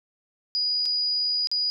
sine tone with dropouts, 4911 Hz, D#8, 23 cents flat, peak -22 dBFS, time 0.55-1.7 s, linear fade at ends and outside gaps 0 ms, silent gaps 0.855-0.859 / 1.472-1.515 s, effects none

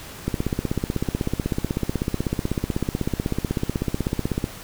click train, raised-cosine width 3 ms, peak -9 dBFS, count 68, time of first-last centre 0.28-4.441 s, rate 16.1 Hz, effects pink hiss -39 dBFS RMS until 4.63 s

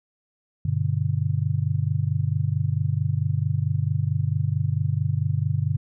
sine chord, G major, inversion none, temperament just, 98 / 122.5 / 147 Hz, G2 / B2 / D3, 0 / -14 / +2 cents, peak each -25 dBFS, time 0.65-5.77 s, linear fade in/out 5 ms, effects none

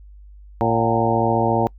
harmonic tone with a mistuned harmonic, 114.4 Hz, A#2, 32 cents flat, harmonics 1 / 2 / 3 / 4 / 5 / 6 / 7 / 8, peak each -24 / -24 / -24 / -24 / -24 / -24 / -24 / -24 dBFS, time 0.61-1.67 s, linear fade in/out 0 ms, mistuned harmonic 6, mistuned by +76 cents, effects noise-tail reverb RT60 0.1 s tail -25 dB re dry + added 50 Hz sine -40 dBFS peak until 1.78 s

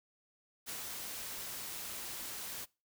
white noise with ADSR envelope, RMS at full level -41 dBFS, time 0.66-2.66 s, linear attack 33 ms, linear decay 70 ms, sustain -2 dB, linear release 27 ms, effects noise-tail reverb RT60 0.3 s tail -24 dB re dry

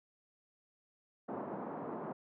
pink band-pass noise, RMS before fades -42 dBFS, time 1.28-2.13 s, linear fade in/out 10 ms, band 180 to 1100 Hz, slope 24 dB/octave, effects none

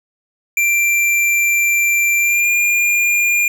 square tone with pitch glide, 2360 to 2408 Hz, D7 to D7, +8 to +43 cents, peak -13 dBFS, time 0.57-3.48 s, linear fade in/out 2 ms, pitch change +35 cents, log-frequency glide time 2.18-2.47 s, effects none

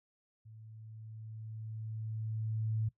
sine tone with level ramp, 110 Hz, A2, in tune, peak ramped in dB -51 to -30 dBFS, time 0.45-2.89 s, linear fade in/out 10 ms, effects noise-tail reverb RT60 0.1 s tail -18 dB re dry

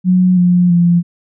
sine tone with pitch steps, 182.8 / 177.8 / 172.94 Hz, F#3 / F3 / F3, -21 / +31 / -17 cents, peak -7 dBFS, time 0.04-1.03 s, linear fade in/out 50 ms, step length 330 ms, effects none

